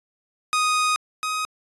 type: tone pair in turn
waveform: sawtooth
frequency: 1244.5 / 1256.8 Hz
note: D#6 / D#6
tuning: 0 / +17 cents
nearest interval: unison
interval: 17 cents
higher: second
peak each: -15 / -20 dBFS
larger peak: first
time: 0.53-0.96 / 1.23-1.45 s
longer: first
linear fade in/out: 0 ms
effects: resampled to 24000 Hz